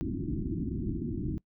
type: low-pass noise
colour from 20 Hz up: white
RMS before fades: -33 dBFS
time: 0.01-1.38 s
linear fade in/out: 0 ms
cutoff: 350 Hz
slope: 96 dB/octave
effects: noise-tail reverb RT60 0.1 s tail -23 dB re dry